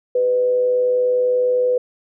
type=tone with frequency modulation; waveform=sine; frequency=498.5 Hz; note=B4; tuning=16 cents sharp; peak=-14 dBFS; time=0.15-1.78 s; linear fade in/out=5 ms; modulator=110 Hz; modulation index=0.21; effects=none